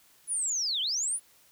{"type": "linear two-way sweep", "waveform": "sine", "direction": "down then up", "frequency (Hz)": [10200, 2960, 10200], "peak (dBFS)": -27, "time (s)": [0.27, 1.2], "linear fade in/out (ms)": 50, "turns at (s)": 0.81, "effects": ["white hiss -61 dBFS RMS until 1.51 s"]}